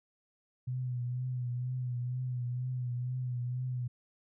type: tone with vibrato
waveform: sine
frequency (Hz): 124.8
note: B2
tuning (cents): +19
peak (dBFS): -32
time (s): 0.67-3.88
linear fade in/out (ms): 10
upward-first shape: triangle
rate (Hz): 2.1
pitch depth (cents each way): 49
effects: none